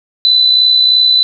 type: tone with amplitude modulation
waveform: sine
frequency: 4000 Hz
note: B7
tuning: 21 cents sharp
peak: -4 dBFS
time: 0.25-1.23 s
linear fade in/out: 0 ms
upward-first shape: sine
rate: 63 Hz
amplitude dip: 45%
effects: none